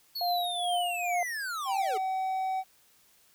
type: linear sweep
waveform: square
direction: down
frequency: 4435 to 380.7 Hz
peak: -33 dBFS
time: 0.15-1.98 s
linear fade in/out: 10 ms
type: tone with tremolo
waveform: sine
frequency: 707 Hz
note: F5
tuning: 21 cents sharp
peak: -25 dBFS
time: 0.21-1.23 s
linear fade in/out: 2 ms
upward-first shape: triangle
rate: 2.3 Hz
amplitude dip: 70%
type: tone with pitch glide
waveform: triangle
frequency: 779 to 758.1 Hz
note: G5 to F#5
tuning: -11 to +42 cents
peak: -26 dBFS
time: 1.65-2.64 s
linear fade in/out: 50 ms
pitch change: -47 cents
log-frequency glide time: 1.77-1.96 s
effects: white hiss -63 dBFS RMS until 3.34 s